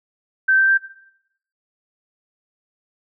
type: tone with pitch steps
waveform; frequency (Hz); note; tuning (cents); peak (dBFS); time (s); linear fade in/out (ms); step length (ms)
sine; 1550 / 1561.7 / 1573.5; G6 / G6 / G6; -20 / -7 / +6; -12; 0.48-0.777; 10; 99
effects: noise-tail reverb RT60 0.8 s tail -18 dB re dry